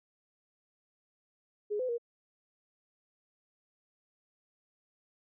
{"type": "tone with pitch steps", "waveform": "sine", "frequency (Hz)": [416.9, 508, 471.9], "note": ["G#4", "B4", "A#4"], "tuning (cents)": [7, 49, 21], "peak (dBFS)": -30, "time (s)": [1.7, 1.982], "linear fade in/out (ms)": 20, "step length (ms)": 94, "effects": []}